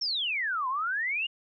sine exponential two-way sweep, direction down then up, 5588 to 993 to 2912 Hz, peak -27 dBFS, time 0.01-1.27 s, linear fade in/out 10 ms, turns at 0.68 s, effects none

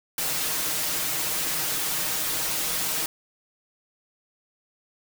white noise with comb filter, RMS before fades -27 dBFS, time 0.18-3.06 s, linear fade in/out 2 ms, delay 6.4 ms, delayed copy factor +0.9, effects none

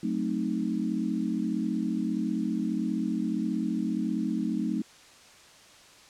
sine chord, F# diminished seventh, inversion none, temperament equal, 185 / 220 / 261.6 / 311.1 Hz, F#3 / A3 / C4 / Eb4, 0 / 0 / 0 / 0 cents, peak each -33 / -30 / -33 / -32 dBFS, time 0.03-4.82 s, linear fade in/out 5 ms, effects white hiss -53 dBFS RMS until 6.09 s + low-pass 7000 Hz 12 dB/octave

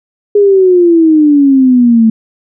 sine exponential sweep, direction down, 415.3 to 220 Hz, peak -3 dBFS, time 0.35-2.1 s, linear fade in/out 5 ms, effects none

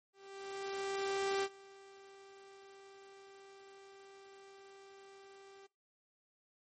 sawtooth tone with ADSR envelope, 392 Hz, G4, in tune, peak -28 dBFS, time 0.13-5.67 s, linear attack 1300 ms, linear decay 55 ms, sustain -23 dB, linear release 12 ms, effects noise-tail reverb RT60 0.3 s tail -23 dB re dry + MP3 32 kbps

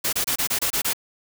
white noise bursts, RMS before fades -23 dBFS, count 8, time 0.04-0.934 s, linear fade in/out 10 ms, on 89 ms, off 26 ms, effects none

